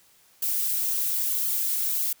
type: noise with flanger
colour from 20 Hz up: violet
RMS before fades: -26 dBFS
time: 0.42-2.13 s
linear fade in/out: 5 ms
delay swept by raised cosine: 0.65 to 6.25 ms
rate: 1.9 Hz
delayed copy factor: +0.55
effects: white hiss -59 dBFS RMS until 2.2 s